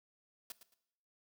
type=noise with echo; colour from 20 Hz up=white; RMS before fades=-45 dBFS; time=0.5-0.52 s; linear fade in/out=2 ms; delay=110 ms; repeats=2; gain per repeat=-12 dB; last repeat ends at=0.74 s; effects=noise-tail reverb RT60 0.8 s tail -18 dB re dry